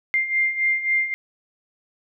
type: beating tone pair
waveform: sine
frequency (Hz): 2100 / 2103.7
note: C7 / C7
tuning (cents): +6 / +9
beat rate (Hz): 3.7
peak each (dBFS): -25 / -20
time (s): 0.14-1.14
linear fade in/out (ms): 0
effects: none